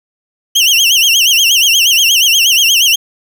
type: tone with vibrato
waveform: 30% pulse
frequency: 2960 Hz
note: F#7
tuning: in tune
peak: -4 dBFS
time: 0.55-2.96 s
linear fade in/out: 10 ms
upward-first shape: sine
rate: 8.4 Hz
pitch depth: 170 cents each way
effects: none